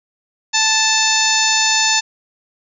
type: harmonic tone with a mistuned harmonic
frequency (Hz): 878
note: A5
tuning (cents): -4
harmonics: 1 / 2 / 3 / 4 / 5 / 6 / 7 / 8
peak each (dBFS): -21 / -21 / -21 / -21 / -21 / -21 / -21 / -21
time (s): 0.53-2.01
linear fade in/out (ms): 20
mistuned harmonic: 4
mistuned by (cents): +51
effects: none